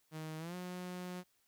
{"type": "tone with pitch glide", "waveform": "sawtooth", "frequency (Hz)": [157.1, 180.46], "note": ["D#3", "F#3"], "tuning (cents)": [17, -43], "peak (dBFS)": -38, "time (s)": [0.11, 1.24], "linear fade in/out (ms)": 50, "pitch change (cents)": 240, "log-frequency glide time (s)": [0.38, 0.55], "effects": ["white hiss -75 dBFS RMS until 1.47 s"]}